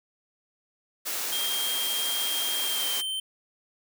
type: high-pass noise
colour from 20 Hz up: white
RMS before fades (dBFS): -31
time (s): 1.05-3.02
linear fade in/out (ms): 20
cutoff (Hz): 310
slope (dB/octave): 12
type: tone with pitch glide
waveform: square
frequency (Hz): 3207 to 3105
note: G7 to G7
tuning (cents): +39 to -17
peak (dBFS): -29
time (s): 1.32-3.2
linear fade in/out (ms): 5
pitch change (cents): -56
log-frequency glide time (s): 2.61-3.06
effects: none